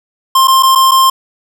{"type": "tone with dropouts", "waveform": "square", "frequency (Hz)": 1056, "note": "C6", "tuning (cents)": 16, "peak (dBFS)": -6, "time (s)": [0.35, 1.1], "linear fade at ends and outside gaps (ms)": 5, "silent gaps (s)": [[0.474, 0.48], [0.626, 0.631], [0.752, 0.756], [0.912, 0.916]], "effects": []}